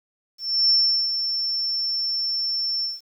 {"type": "tone with ADSR envelope", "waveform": "sine", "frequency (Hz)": 5390, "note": "E8", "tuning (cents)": 38, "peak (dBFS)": -14, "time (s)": [0.38, 3.01], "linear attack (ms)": 320, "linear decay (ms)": 390, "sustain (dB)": -8, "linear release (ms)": 180, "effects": ["9-bit"]}